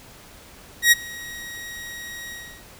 sawtooth tone with ADSR envelope, 1894 Hz, A#6, 27 cents sharp, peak -6 dBFS, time 0.82-2.65 s, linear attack 98 ms, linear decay 23 ms, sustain -24 dB, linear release 340 ms, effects pink hiss -46 dBFS RMS until 2.79 s

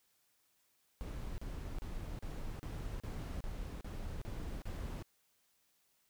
brown noise bursts, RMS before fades -42 dBFS, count 10, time 1.01-5.025 s, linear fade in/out 0 ms, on 370 ms, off 35 ms, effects white hiss -75 dBFS RMS until 6.09 s

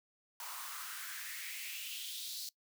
white noise with high-pass filter sweep, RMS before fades -44 dBFS, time 0.4-2.49 s, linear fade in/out 2 ms, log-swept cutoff 910 to 4500 Hz, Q 3.7, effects noise-tail reverb RT60 0.1 s tail -21 dB re dry

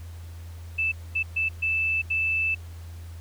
sine tone bursts at uneven times, 2637 Hz, E7, in tune, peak -22 dBFS, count 5, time 0.78-0.92 / 1.15-1.23 / 1.36-1.49 / 1.62-2.02 / 2.1-2.55 s, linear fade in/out 10 ms, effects added 84 Hz sine -37 dBFS peak until 3.2 s + pink hiss -53 dBFS RMS until 3.2 s

